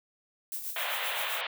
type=noise with tremolo; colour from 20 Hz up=violet; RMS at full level=-35 dBFS; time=0.52-1.41 s; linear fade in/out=0 ms; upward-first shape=sine; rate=7.7 Hz; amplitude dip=55%
type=band-pass noise; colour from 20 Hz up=white; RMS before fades=-34 dBFS; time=0.76-1.47 s; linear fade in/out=2 ms; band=520 to 3600 Hz; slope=48 dB/octave
effects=none